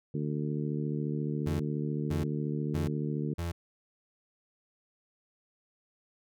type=harmonic tone; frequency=74.3 Hz; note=D2; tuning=21 cents sharp; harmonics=2 / 3 / 4 / 5 / 6; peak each=-32 / -36 / -38 / -40 / -42 dBFS; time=0.14-3.34 s; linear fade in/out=5 ms
type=tone bursts; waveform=35% pulse; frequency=85.1 Hz; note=F2; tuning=44 cents flat; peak=-30 dBFS; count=4; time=1.46-3.52 s; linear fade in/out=10 ms; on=140 ms; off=500 ms
effects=none